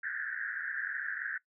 white band-pass noise, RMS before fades -37 dBFS, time 0.03-1.38 s, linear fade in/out 5 ms, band 1500 to 1800 Hz, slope 96 dB/octave, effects noise-tail reverb RT60 0.1 s tail -18 dB re dry

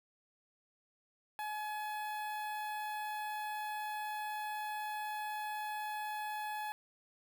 sawtooth tone with notch filter, 848 Hz, G#5, 36 cents sharp, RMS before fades -40 dBFS, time 1.39-6.72 s, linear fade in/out 0 ms, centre 6200 Hz, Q 0.52, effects 10-bit

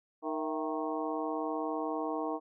harmonic tone with a mistuned harmonic, 155.56 Hz, D#3, in tune, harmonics 2 / 3 / 4 / 5 / 6 / 7, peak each -36 / -38 / -39 / -40 / -41 / -41 dBFS, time 0.22-2.4 s, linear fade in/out 50 ms, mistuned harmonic 4, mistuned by +98 cents, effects none

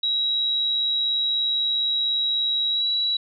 sine tone with pitch glide, 3861 to 3910 Hz, B7 to B7, -40 to -18 cents, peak -20 dBFS, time 0.03-3.17 s, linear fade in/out 5 ms, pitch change +22 cents, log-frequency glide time 2.7-2.87 s, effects none

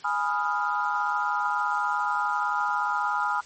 sine chord, F half-diminished seventh, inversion first, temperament equal, 830.6 / 987.8 / 1244.5 / 1396.9 Hz, Ab5 / Cb6 / Eb6 / F6, 0 / 0 / 0 / 0 cents, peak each -29 dBFS, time 0.04-3.41 s, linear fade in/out 10 ms, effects white hiss -49 dBFS RMS until 3.45 s + MP3 32 kbps

